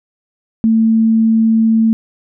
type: tone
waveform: sine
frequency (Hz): 223.7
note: A3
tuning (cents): +29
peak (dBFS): -8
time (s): 0.64-1.93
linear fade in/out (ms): 0
effects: none